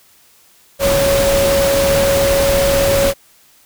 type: tone in noise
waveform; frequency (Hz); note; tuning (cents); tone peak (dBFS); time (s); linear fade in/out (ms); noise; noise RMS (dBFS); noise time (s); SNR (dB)
sine; 554.4; C#5; 0; -12; 0.79-3.14; 50; pink; -18; 0.79-3.14; +3
effects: white hiss -50 dBFS RMS until 3.65 s